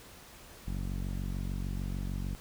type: tone with low-pass filter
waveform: sawtooth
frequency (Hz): 46.7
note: F#1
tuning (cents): +17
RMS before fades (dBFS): -35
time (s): 0.67-2.35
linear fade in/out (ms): 0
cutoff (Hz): 210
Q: 1.8
effects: pink hiss -52 dBFS RMS until 2.4 s